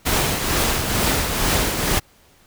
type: noise with tremolo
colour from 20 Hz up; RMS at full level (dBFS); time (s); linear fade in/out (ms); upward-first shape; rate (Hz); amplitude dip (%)
pink; -18; 0.05-2; 20; triangle; 2.2; 50
effects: pink hiss -54 dBFS RMS until 2.46 s